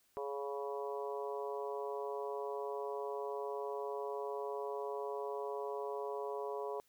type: harmonic tone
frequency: 140 Hz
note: C#3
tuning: 18 cents sharp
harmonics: 3 / 4 / 5 / 6 / 7 / 8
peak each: -40 / -45 / -47 / -54 / -45 / -52 dBFS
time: 0.17-6.8 s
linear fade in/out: 0 ms
effects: white hiss -73 dBFS RMS until 6.88 s